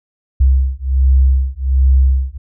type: beating tone pair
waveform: sine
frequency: 65.4 / 66.7 Hz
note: C2 / C2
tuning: 0 / +34 cents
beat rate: 1.3 Hz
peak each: -12 dBFS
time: 0.4-2.38 s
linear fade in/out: 10 ms
effects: none